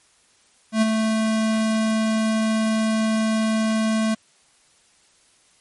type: tone with ADSR envelope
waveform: square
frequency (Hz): 220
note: A3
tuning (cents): 0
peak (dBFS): -14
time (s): 0.72-4.15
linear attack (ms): 99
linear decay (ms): 21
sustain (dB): -5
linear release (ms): 13
effects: white hiss -58 dBFS RMS until 5.6 s + MP3 48 kbps